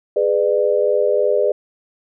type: chord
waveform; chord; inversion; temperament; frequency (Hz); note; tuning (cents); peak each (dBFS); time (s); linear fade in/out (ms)
sine; G# diminished; none; just; 415.3 / 498.4 / 598; G#4 / B4 / D5; 0 / +16 / +31; -18; 0.16-1.52; 5
effects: none